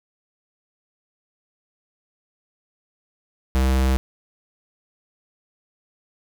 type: tone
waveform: square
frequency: 65.41 Hz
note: C2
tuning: in tune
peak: -17 dBFS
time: 3.55-3.97 s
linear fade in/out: 0 ms
effects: none